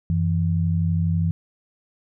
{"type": "tone pair together", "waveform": "sine", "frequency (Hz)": [92.38, 164.6], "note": ["F#2", "E3"], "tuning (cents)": [-2, -2], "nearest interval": "minor seventh", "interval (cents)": 1000, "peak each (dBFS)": -21, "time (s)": [0.1, 1.31], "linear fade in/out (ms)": 0, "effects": []}